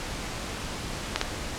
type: clicks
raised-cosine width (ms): 0.2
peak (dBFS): -6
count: 2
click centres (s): 1.16 / 1.214
effects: pink hiss -34 dBFS RMS until 1.58 s + low-pass 8000 Hz 12 dB/octave